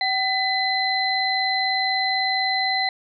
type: tone cluster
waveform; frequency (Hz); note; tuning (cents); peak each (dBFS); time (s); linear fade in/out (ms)
sine; 765 / 2005 / 4071; G5 / B6 / C8; -42 / +26 / -48; -24; 0.01-2.89; 2
effects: none